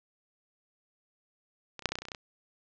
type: clicks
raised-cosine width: 0.2 ms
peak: -23 / -30 / -7 / -24 / -13 / -15 / -18 / -23 / -25 / -22 / -21 / -23 dBFS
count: 12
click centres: 1.793 / 1.823 / 1.857 / 1.89 / 1.92 / 1.955 / 1.987 / 2.02 / 2.053 / 2.085 / 2.118 / 2.148 s
effects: low-pass 7000 Hz 12 dB/octave